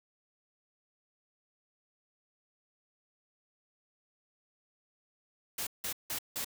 white noise bursts, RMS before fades -36 dBFS, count 4, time 5.58-6.446 s, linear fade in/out 5 ms, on 89 ms, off 170 ms, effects none

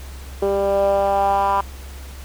10% pulse tone with band-pass filter sweep, 197.8 Hz, G3, 16 cents sharp, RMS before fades -18 dBFS, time 0.42-1.61 s, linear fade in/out 5 ms, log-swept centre 440 to 1000 Hz, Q 4.1, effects added 67 Hz sine -33 dBFS peak until 2.24 s + pink hiss -42 dBFS RMS until 2.24 s

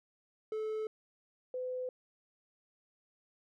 triangle / sine tone pair in turn, 434.3 / 506.5 Hz, A4 / B4, -23 / +44 cents, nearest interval minor third, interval 267 cents, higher second, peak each -32 / -35 dBFS, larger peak first, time 0.52-0.87 / 1.54-1.89 s, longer neither, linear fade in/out 2 ms, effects none

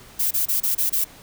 violet noise bursts, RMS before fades -21 dBFS, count 6, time 0.19-1.045 s, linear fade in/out 10 ms, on 120 ms, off 27 ms, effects pink hiss -46 dBFS RMS until 1.22 s

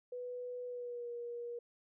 sine tone with pitch glide, 493.8 to 476.2 Hz, B4 to A#4, 0 to +37 cents, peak -40 dBFS, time 0.12-1.59 s, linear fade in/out 5 ms, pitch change -63 cents, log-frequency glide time 0.66-1.1 s, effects none

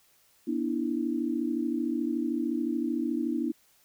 sine tone cluster, 241.9 / 293.7 / 327.3 Hz, B3 / D4 / E4, -36 / 0 / -12 cents, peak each -31 dBFS, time 0.47-3.52 s, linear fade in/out 10 ms, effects white hiss -64 dBFS RMS until 3.84 s

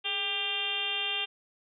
harmonic tone with a mistuned harmonic, 397.6 Hz, G4, 25 cents sharp, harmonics 1 / 2 / 3 / 4 / 5 / 6 / 7 / 8 / 9, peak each -45 / -42 / -45 / -44 / -45 / -40 / -33 / -33 / -37 dBFS, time 0.04-1.26 s, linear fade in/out 20 ms, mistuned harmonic 1, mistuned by +87 cents, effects none

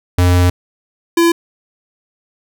square tone pair in turn, 89.2 / 337.7 Hz, F2 / E4, +37 / +42 cents, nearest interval octave + major seventh, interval 2305 cents, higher second, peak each -9 dBFS, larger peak neither, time 0.18-0.5 / 1.17-1.32 s, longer first, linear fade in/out 5 ms, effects none

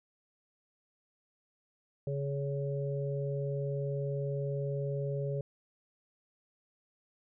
harmonic tone, 140 Hz, C#3, 18 cents sharp, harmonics 1 / 3 / 4, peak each -33 / -38 / -39 dBFS, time 2.07-5.41 s, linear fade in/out 2 ms, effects none

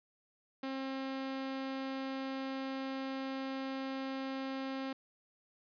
sawtooth tone, 267.3 Hz, C4, 37 cents sharp, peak -33 dBFS, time 0.63-4.93 s, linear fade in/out 5 ms, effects resampled to 11025 Hz + 12-bit

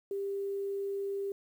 sine tone with quantisation, 396.6 Hz, G4, 20 cents sharp, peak -32 dBFS, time 0.11-1.32 s, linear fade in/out 2 ms, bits 10, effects none

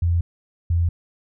sine tone pair in turn, 85.5 / 85.07 Hz, F2 / F2, -36 / -45 cents, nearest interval unison, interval 9 cents, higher first, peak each -16 dBFS, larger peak neither, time 0.02-0.21 / 0.7-0.89 s, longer neither, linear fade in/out 5 ms, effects none

